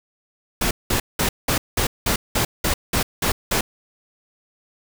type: noise bursts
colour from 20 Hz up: pink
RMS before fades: -20 dBFS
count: 11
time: 0.61-3.61 s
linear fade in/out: 5 ms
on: 100 ms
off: 190 ms
effects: none